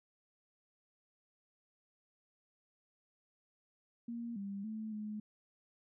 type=tone with pitch steps; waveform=sine; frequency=234.5 / 198.8 / 218.2 / 212.1 Hz; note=A#3 / G3 / A3 / G#3; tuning=+11 / +25 / -14 / +37 cents; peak=-39 dBFS; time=4.08-5.2 s; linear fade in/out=5 ms; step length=280 ms; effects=none